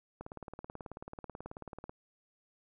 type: click train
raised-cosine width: 1 ms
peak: -29 dBFS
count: 32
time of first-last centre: 0.21-1.895 s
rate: 18.4 Hz
effects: none